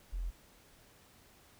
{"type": "tone", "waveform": "sine", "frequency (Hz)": 43, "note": "F1", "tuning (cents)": -26, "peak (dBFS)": -34, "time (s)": [0.12, 0.31], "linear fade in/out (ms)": 20, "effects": ["pink hiss -62 dBFS RMS until 1.59 s"]}